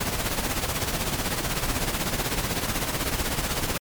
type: noise with tremolo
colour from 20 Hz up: pink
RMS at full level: -24 dBFS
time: 0-3.78 s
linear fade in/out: 10 ms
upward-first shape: triangle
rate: 16 Hz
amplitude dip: 65%
effects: MP3 96 kbps